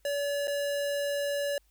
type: tone with dropouts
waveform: square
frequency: 571 Hz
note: D5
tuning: 49 cents flat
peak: -29 dBFS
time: 0.05-1.58 s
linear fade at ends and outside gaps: 2 ms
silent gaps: 0.473-0.479 s
effects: added 50 Hz sine -64 dBFS peak until 1.7 s + white hiss -71 dBFS RMS until 1.7 s